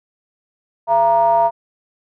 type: ring-modulated tone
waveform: triangle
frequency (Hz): 128.5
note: C3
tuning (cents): -31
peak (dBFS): -6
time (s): 0.87-1.51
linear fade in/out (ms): 50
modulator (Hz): 808
effects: none